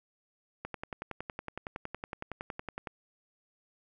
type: click train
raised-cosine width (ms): 0.5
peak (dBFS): -22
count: 25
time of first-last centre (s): 0.65-2.872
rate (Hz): 10.8
effects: none

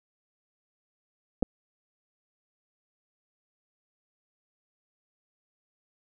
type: clicks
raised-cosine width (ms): 2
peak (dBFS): -13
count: 2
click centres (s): 1.425 / 1.429
effects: none

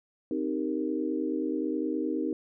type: chord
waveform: sine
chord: C minor seventh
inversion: none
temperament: equal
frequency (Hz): 261.6 / 311.1 / 392 / 466.2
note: C4 / Eb4 / G4 / Bb4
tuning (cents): 0 / 0 / 0 / 0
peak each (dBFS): -33 / -30 / -35 / -36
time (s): 0.31-2.33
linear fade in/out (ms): 2
effects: none

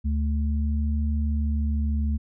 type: tone pair together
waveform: sine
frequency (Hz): 73.42 / 219.8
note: D2 / A3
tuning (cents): 0 / -2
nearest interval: octave + perfect fifth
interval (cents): 1898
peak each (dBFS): -22 / -30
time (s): 0.04-2.18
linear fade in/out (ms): 20
effects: none

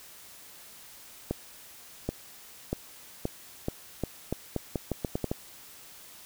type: accelerating click train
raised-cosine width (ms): 2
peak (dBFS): -15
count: 14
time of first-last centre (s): 1.31-5.315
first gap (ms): 780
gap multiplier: 0.82
effects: white hiss -50 dBFS RMS until 6.25 s

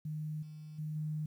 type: tone with level steps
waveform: sine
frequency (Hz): 153.5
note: D#3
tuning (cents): -23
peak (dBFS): -36 / -45 / -36 / -34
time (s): 0.05-1.26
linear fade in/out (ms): 5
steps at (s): 0.42 / 0.78 / 0.95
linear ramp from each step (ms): 10
effects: 11-bit

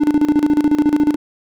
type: tone with tremolo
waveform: triangle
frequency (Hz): 296.9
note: D4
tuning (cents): +19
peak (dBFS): -7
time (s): 0-1.16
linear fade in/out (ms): 20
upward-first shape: square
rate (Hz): 14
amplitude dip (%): 75
effects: none

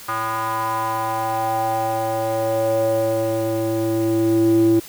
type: tone with band-pass filter sweep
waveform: square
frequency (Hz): 111.5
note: A2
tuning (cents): +23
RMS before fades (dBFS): -20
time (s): 0.08-4.8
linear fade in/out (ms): 10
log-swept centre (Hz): 1200 to 320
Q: 4.7
effects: white hiss -39 dBFS RMS until 4.88 s

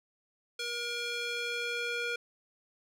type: tone with band-pass filter sweep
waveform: square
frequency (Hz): 476.1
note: A#4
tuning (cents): +37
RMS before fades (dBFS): -35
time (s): 0.59-2.16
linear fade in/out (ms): 5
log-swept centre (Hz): 3800 to 2200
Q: 1.2
effects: none

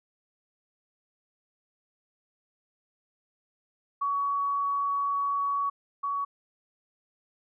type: tone pair in turn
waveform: sine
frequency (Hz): 1126 / 1126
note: C#6 / C#6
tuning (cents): +27 / +27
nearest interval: unison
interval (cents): 0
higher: neither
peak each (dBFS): -25 / -27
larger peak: first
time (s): 4.01-5.7 / 6.03-6.25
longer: first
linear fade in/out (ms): 10
effects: none

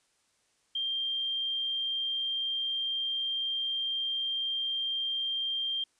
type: tone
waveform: sine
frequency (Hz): 3181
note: G7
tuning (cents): +25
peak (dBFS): -29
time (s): 0.75-5.84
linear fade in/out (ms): 5
effects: white hiss -71 dBFS RMS until 5.99 s + resampled to 22050 Hz

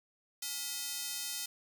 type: tone with high-pass filter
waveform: square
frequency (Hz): 282.4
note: C#4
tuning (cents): +32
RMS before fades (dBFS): -39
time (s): 0.42-1.46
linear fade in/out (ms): 5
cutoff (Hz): 4700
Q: 0.75
effects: none

